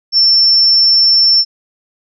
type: tone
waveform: sine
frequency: 5390 Hz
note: E8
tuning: 38 cents sharp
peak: -6 dBFS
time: 0.12-1.45 s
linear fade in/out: 50 ms
effects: none